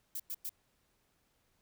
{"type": "noise bursts", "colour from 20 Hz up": "violet", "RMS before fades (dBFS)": -39, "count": 3, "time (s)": [0.15, 0.494], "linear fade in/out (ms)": 5, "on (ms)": 48, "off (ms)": 100, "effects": ["pink hiss -75 dBFS RMS until 1.61 s"]}